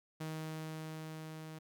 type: tone with level ramp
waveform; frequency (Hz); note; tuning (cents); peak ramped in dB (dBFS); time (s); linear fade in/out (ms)
sawtooth; 157.7; D#3; +24; -35 to -42; 0.2-1.59; 10
effects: none